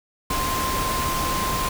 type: tone in noise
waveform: sine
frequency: 1046.5 Hz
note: C6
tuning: in tune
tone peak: -25 dBFS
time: 0.3-1.69 s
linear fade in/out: 5 ms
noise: pink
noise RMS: -26 dBFS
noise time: 0.3-1.69 s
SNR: -2 dB
effects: none